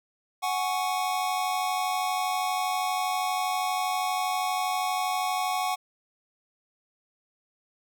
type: chord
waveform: square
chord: F# suspended second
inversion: none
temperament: just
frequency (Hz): 740 / 832.5 / 1110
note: F#5 / G#5 / C#6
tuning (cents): 0 / +4 / +2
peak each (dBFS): -29 / -33 / -32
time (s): 0.42-5.76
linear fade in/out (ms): 20
effects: none